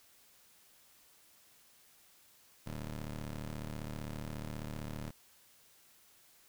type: ring-modulated tone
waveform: 20% pulse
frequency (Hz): 76.1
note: D#2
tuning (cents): -38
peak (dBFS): -32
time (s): 2.66-5.11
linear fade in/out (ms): 10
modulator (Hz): 55.5
effects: white hiss -64 dBFS RMS until 6.48 s